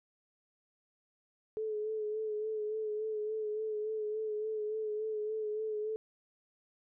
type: tone with vibrato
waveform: sine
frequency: 430 Hz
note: A4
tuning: 40 cents flat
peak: -33 dBFS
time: 1.57-5.96 s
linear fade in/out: 0 ms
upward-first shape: sine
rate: 3.5 Hz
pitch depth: 33 cents each way
effects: none